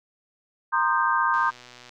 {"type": "chord", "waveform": "sine", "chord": "C minor seventh", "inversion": "third", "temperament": "equal with one note detuned", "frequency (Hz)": [932.3, 1046.5, 1223.1, 1568], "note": ["Bb5", "C6", "Eb6", "G6"], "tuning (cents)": [0, 0, -30, 0], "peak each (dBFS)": -25, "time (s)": [0.72, 1.51], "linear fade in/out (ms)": 20}
{"type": "click train", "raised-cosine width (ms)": 0.2, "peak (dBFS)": -28, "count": 69, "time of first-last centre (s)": [1.34, 1.893], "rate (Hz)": 123}
{"effects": []}